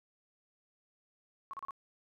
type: tone bursts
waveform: sine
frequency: 1100 Hz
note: C#6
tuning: 14 cents flat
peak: -39 dBFS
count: 4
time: 1.51-1.708 s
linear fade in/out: 0 ms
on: 24 ms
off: 34 ms
effects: none